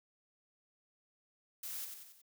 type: noise with echo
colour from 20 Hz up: blue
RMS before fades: -43 dBFS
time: 1.63-1.85 s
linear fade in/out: 5 ms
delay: 92 ms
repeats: 4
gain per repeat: -5 dB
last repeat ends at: 2.218 s
effects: none